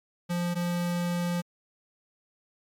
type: tone pair in turn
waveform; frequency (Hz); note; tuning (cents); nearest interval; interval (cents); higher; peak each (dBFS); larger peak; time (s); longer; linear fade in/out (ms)
square; 174.61 / 174.61; F3 / F3; 0 / 0; unison; 0; neither; -27; neither; 0.29-0.55 / 0.55-1.42; second; 20
effects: MP3 64 kbps